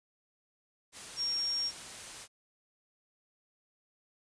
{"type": "tone in noise", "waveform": "sine", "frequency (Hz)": 5560, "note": "F8", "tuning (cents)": -9, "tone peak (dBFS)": -30, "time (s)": [1.16, 1.72], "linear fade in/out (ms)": 50, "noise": "white", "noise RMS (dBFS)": -45, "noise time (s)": [0.92, 2.28], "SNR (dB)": 12, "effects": ["resampled to 22050 Hz"]}